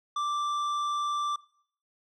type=tone with tanh clipping; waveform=triangle; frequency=1174.7 Hz; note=D6; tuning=in tune; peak=-29 dBFS; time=0.16-1.36 s; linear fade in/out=5 ms; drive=14 dB; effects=noise-tail reverb RT60 0.6 s tail -21 dB re dry